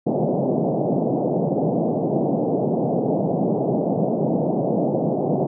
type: band-pass noise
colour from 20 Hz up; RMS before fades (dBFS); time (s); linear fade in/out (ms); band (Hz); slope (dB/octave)
pink; -21; 0.06-5.47; 10; 140 to 740; 48
effects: none